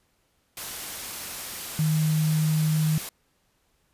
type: tone in noise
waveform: sine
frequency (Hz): 155.56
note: D#3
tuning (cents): 0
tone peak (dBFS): -20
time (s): 1.79-2.98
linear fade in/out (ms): 2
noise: white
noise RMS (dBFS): -35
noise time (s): 0.57-3.09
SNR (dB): +12
effects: pink hiss -69 dBFS RMS until 3.93 s + resampled to 32000 Hz